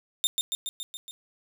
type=tone with echo; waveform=sawtooth; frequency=3626 Hz; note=A#7; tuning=49 cents flat; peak=-18 dBFS; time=0.24-0.27 s; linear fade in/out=0 ms; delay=140 ms; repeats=6; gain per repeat=-3 dB; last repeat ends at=1.11 s; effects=none